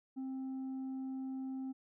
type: tone with tanh clipping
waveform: sine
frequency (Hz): 263.8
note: C4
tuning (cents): +14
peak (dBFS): -39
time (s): 0.16-1.73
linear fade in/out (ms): 20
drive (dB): 3
effects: none